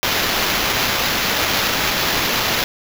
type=noise with sample-and-hold; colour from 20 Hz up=white; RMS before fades=-19 dBFS; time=0.03-2.64 s; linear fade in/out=0 ms; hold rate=8820 Hz; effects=none